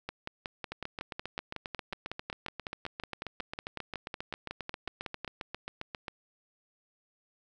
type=two click trains; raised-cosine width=0.3 ms; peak=-21 / -20 dBFS; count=41 / 29; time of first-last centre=0.72-6.082 / 0.09-5.247 s; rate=7.46 / 5.43 Hz; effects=none